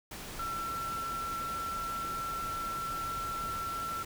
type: tone in noise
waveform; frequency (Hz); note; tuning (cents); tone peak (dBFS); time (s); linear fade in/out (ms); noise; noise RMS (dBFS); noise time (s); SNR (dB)
sine; 1347; E6; +37; -34; 0.39-4.03; 5; pink; -43; 0.11-4.05; +6
effects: none